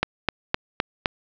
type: click train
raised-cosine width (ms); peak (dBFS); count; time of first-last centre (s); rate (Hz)
0.3; -3; 5; 0.03-1.058; 3.89
effects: low-pass 5000 Hz 12 dB/octave